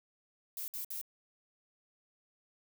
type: noise bursts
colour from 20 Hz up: violet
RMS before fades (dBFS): -40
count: 3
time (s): 0.57-1.014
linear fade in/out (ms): 2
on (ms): 110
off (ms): 57
effects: none